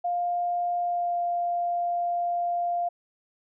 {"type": "tone with pitch glide", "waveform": "sine", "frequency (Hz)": [703, 697.7], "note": ["F5", "F5"], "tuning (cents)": [11, -2], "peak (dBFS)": -24, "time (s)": [0.04, 2.89], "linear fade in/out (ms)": 10, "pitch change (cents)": -13, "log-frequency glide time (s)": [0.81, 1.19], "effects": []}